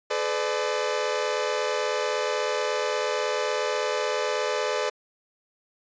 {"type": "tone cluster", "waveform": "sawtooth", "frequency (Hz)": [429.6, 506, 595], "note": ["A4", "B4", "D5"], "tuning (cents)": [-41, 42, 22], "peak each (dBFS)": -25, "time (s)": [0.1, 4.9], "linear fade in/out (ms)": 10, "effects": ["resampled to 16000 Hz"]}